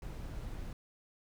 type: noise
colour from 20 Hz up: brown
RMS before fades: -42 dBFS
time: 0.02-0.73 s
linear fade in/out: 2 ms
effects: none